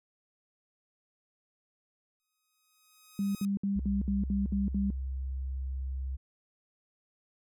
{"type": "tone with exponential growth", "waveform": "5% pulse", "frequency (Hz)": 1259, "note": "D#6", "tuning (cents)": 20, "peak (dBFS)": -33, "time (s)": [2.2, 3.45], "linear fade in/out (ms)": 0, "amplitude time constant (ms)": 270}
{"type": "tone bursts", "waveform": "sine", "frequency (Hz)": 198.8, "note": "G3", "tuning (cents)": 25, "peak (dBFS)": -27, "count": 8, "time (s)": [3.19, 4.904], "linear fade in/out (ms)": 2, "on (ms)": 160, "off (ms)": 62}
{"type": "tone", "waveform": "sine", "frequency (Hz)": 66, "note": "C2", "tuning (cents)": 16, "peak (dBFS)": -32, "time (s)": [3.75, 6.17], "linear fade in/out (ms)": 20}
{"effects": []}